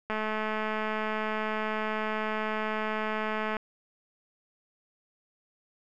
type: click train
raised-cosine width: 0.5 ms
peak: -17 dBFS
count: 750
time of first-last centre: 0.1-3.568 s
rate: 216 Hz
effects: none